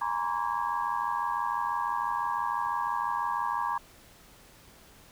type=tone cluster; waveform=sine; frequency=831 / 943 / 1029 / 1143 / 1643 Hz; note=G#5 / A#5 / C6 / D6 / G#6; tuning=+1 / +20 / -29 / -47 / -19 cents; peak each=-37 / -31 / -33 / -34 / -40 dBFS; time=0.01-3.78 s; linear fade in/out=5 ms; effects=pink hiss -55 dBFS RMS until 5.11 s